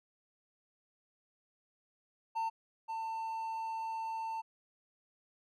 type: tone pair in turn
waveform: triangle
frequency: 900 / 896.1 Hz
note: A5 / A5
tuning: +39 / +31 cents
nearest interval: unison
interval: 8 cents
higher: first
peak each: -30 / -34 dBFS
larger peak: first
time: 2.35-2.5 / 2.88-4.42 s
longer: second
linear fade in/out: 20 ms
effects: none